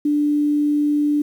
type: tone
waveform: sine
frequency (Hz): 294.5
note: D4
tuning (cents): +5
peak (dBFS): -15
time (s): 0.05-1.22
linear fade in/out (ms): 5
effects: 8-bit